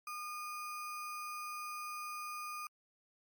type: tone with sample-and-hold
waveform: sine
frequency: 1216 Hz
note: D#6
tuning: 40 cents flat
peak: -40 dBFS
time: 0.07-2.67 s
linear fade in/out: 2 ms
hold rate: 3675 Hz
effects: MP3 96 kbps